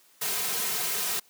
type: noise with comb filter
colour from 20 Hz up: white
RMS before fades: -29 dBFS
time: 0.21-1.2 s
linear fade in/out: 10 ms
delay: 3.5 ms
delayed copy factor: -0.95
effects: white hiss -60 dBFS RMS until 1.29 s + high-pass 200 Hz 12 dB/octave